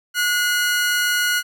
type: tone pair together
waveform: sawtooth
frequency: 1451.7 / 2053 Hz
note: F#6 / C7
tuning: -33 / -33 cents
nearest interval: tritone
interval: 600 cents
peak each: -14 / -25 dBFS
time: 0.14-1.43 s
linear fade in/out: 50 ms
effects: none